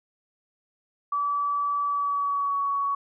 sine tone with pitch glide, 1151 to 1122.1 Hz, D6 to C#6, -35 to +21 cents, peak -23 dBFS, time 1.12-2.95 s, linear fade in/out 5 ms, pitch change -44 cents, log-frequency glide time 1.85-2.64 s, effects none

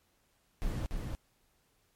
brown noise with echo, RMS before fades -33 dBFS, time 0.62-0.86 s, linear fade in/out 0 ms, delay 290 ms, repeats 1, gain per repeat -3 dB, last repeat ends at 1.15 s, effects pink hiss -72 dBFS RMS until 1.95 s + MP3 64 kbps

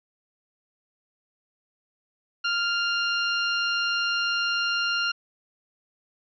20% pulse tone, 1396.9 Hz, F6, in tune, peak -18 dBFS, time 2.44-5.12 s, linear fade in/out 10 ms, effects resampled to 16000 Hz

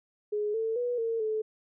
sine tone with pitch steps, 418.6 / 447.3 / 487.2 / 455.8 / 434.3 Hz, G#4 / A4 / B4 / A#4 / A4, +14 / +28 / -24 / -39 / -23 cents, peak -27 dBFS, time 0.32-1.42 s, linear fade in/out 10 ms, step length 220 ms, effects none

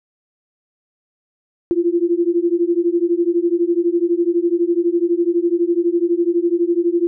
sine beating tone pair, 338.4 / 350.4 Hz, E4 / F4, +45 / +6 cents, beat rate 12 Hz, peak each -17 dBFS, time 1.71-7.07 s, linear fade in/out 0 ms, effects none

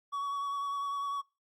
triangle tone with vibrato, 1126 Hz, C#6, 27 cents sharp, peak -30 dBFS, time 0.12-1.22 s, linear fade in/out 20 ms, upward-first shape sine, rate 10 Hz, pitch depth 19 cents each way, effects noise-tail reverb RT60 0.3 s tail -24 dB re dry + Opus 48 kbps

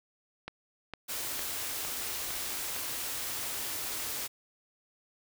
click train, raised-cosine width 0.3 ms, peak -22 dBFS, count 6, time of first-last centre 0.48-2.763 s, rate 2.19 Hz
white band-stop noise, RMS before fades -36 dBFS, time 1.08-4.28 s, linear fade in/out 20 ms, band 150 to 220 Hz, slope 96 dB/octave
effects none

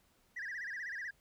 sine tone with vibrato, 1788 Hz, A6, 27 cents sharp, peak -37 dBFS, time 0.36-1.11 s, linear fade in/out 10 ms, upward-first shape sine, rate 16 Hz, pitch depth 190 cents each way, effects tanh soft clip ceiling -37 dBFS + pink hiss -71 dBFS RMS until 1.2 s

